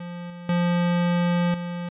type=tone with level steps; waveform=square; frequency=174.61 Hz; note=F3; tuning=in tune; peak=-33 / -37 / -20 / -29 dBFS; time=0-1.89 s; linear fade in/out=5 ms; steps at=0.3 / 0.49 / 1.54 s; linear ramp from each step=2 ms; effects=resampled to 8000 Hz